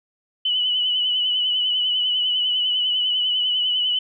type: tone with vibrato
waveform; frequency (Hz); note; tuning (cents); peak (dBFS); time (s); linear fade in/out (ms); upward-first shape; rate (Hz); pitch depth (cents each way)
sine; 2986; F#7; +15; -18; 0.45-3.99; 5; sine; 10; 42
effects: none